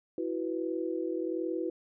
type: chord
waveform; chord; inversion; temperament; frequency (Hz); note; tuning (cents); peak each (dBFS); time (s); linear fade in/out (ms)
sine; E suspended second; none; just; 329.6 / 370.8 / 494.4; E4 / F#4 / B4; 0 / +4 / +2; -33 / -35 / -37; 0.18-1.7; 2
effects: none